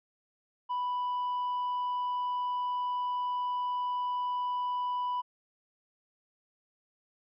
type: tone with tanh clipping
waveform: sine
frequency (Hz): 989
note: B5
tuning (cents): +2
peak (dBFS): -30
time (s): 0.69-5.22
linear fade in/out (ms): 20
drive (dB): 2
effects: none